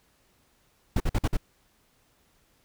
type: noise bursts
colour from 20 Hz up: brown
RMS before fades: -23 dBFS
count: 5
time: 0.96-1.37 s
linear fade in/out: 5 ms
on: 42 ms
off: 50 ms
effects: pink hiss -66 dBFS RMS until 2.64 s